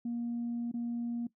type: tone with dropouts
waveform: sine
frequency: 236.6 Hz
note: A#3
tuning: 26 cents sharp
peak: -31 dBFS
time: 0.05-1.27 s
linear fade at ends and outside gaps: 5 ms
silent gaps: 0.716-0.739 s
effects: noise-tail reverb RT60 0.1 s tail -18 dB re dry + tanh soft clip ceiling -29 dBFS